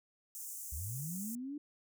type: high-pass noise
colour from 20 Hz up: pink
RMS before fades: -45 dBFS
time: 0.35-1.35 s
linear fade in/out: 0 ms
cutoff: 6500 Hz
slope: 48 dB/octave
type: linear sweep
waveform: sine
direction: up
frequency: 62.8 to 300 Hz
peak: -39 dBFS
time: 0.72-1.58 s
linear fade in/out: 5 ms
effects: none